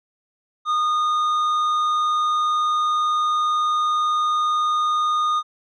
triangle tone with tanh clipping, 1227 Hz, D#6, 25 cents flat, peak -19 dBFS, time 0.65-5.43 s, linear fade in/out 50 ms, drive 11 dB, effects none

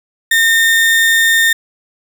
35% pulse tone, 1823 Hz, A#6, 39 cents flat, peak -7 dBFS, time 0.31-1.53 s, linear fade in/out 5 ms, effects none

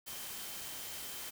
sine tone in noise, 3112 Hz, G7, 13 cents flat, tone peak -54 dBFS, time 0.06-1.31 s, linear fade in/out 20 ms, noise white, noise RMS -44 dBFS, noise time 0.06-1.31 s, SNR -13 dB, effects none

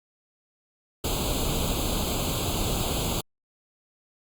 pink noise with comb filter, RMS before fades -27 dBFS, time 1.04-3.21 s, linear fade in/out 5 ms, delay 0.27 ms, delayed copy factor +0.95, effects Opus 48 kbps

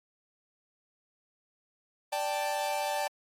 45% pulse chord, D suspended fourth, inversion none, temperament equal, 587.3 / 784 / 880 Hz, D5 / G5 / A5, 0 / 0 / 0 cents, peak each -34 dBFS, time 2.12-3.08 s, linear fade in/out 10 ms, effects AAC 48 kbps

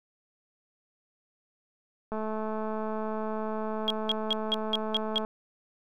click train, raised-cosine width 1 ms, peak -21 dBFS, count 680, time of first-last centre 2.12-5.249 s, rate 217 Hz
sine tone bursts, 3275 Hz, G#7, 25 cents flat, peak -23 dBFS, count 7, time 3.88-5.181 s, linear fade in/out 0 ms, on 23 ms, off 190 ms
effects none

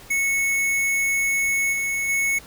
square tone with level steps, 2204 Hz, C#7, 11 cents flat, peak -20 / -23 / -20 dBFS, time 0.1-2.39 s, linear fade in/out 10 ms, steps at 1.72 / 2.08 s, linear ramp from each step 20 ms, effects pink hiss -45 dBFS RMS until 2.46 s

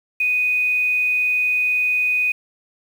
sine tone with quantisation, 2489 Hz, D#7, in tune, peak -16 dBFS, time 0.2-2.32 s, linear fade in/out 5 ms, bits 7, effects none

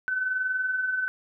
sine tone pair together, 1495 / 1515.9 Hz, F#6 / F#6, +17 / +42 cents, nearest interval unison, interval 25 cents, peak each -35 / -25 dBFS, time 0.08-1.08 s, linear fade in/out 0 ms, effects none

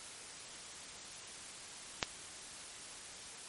click, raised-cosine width 0.2 ms, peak -12 dBFS, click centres 2.028 s, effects white hiss -49 dBFS RMS until 3.48 s + MP3 48 kbps

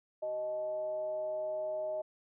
sine tone with frequency modulation, 622.3 Hz, D#5, in tune, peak -33 dBFS, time 0.22-2.02 s, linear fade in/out 10 ms, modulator 243 Hz, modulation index 0.32, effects none

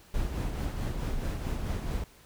brown noise with tremolo, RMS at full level -30 dBFS, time 0.14-2.04 s, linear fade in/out 2 ms, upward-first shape sine, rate 4.6 Hz, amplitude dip 40%, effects pink hiss -57 dBFS RMS until 2.25 s

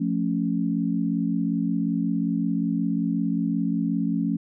sine chord, F augmented, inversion none, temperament equal, 174.61 / 220 / 277.2 Hz, F3 / A3 / C#4, 0 / 0 / 0 cents, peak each -26 dBFS, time 0-4.37 s, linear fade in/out 10 ms, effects none

